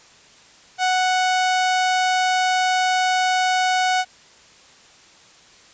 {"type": "tone", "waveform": "sawtooth", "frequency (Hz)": 740, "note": "F#5", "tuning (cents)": 0, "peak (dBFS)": -13, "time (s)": [0.78, 4.05], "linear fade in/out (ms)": 50, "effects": ["white hiss -49 dBFS RMS until 5.73 s", "resampled to 16000 Hz"]}